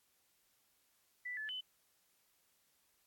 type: tone with pitch steps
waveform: sine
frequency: 1979 / 1731 / 3023 Hz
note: B6 / A6 / F#7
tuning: +3 / -29 / +36 cents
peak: -40 dBFS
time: 1.25-1.61 s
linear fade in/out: 10 ms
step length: 120 ms
effects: white hiss -75 dBFS RMS until 3.06 s + AAC 64 kbps